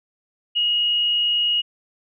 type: tone with frequency modulation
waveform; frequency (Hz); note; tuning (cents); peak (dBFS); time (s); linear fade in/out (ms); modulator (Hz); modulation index
sine; 2880; F#7; -47; -17; 0.55-1.62; 20; 129; 0.21
effects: none